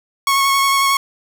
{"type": "tone with vibrato", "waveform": "sawtooth", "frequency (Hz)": 1100, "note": "C#6", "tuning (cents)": -14, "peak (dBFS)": -9, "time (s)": [0.27, 0.97], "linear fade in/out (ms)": 2, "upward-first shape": "square", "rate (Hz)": 11, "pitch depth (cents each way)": 12, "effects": []}